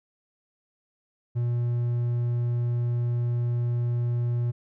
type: tone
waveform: triangle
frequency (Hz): 120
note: B2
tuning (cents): -49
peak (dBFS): -21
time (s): 1.35-4.52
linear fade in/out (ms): 20
effects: none